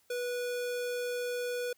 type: tone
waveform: square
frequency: 489.5 Hz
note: B4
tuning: 15 cents flat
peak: -33 dBFS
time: 0.1-1.73 s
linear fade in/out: 5 ms
effects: white hiss -69 dBFS RMS until 1.77 s